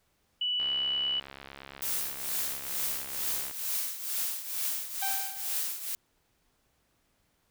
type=tone; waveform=sine; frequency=2960 Hz; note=F#7; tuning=in tune; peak=-27 dBFS; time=0.41-1.2 s; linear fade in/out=5 ms
type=click train; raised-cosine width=0.3 ms; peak=-27 dBFS; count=201; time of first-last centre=0.6-3.511 s; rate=68.7 Hz
type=noise with tremolo; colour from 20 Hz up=blue; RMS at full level=-30 dBFS; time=1.82-5.95 s; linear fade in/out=0 ms; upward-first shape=triangle; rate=2.2 Hz; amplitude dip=75%
type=tone with exponential decay; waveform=sawtooth; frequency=780 Hz; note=G5; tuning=9 cents flat; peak=-27 dBFS; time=5.02-5.81 s; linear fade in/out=5 ms; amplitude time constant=170 ms
effects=pink hiss -72 dBFS RMS until 7.5 s